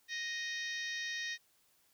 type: harmonic tone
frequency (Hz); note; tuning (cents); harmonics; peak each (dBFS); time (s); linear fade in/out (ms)
622.3; D#5; 0; 3 / 4 / 5 / 6 / 7 / 8 / 9 / 10; -39 / -47 / -51 / -44 / -52 / -54 / -47 / -56; 0.08-1.38; 50
effects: white hiss -71 dBFS RMS until 1.93 s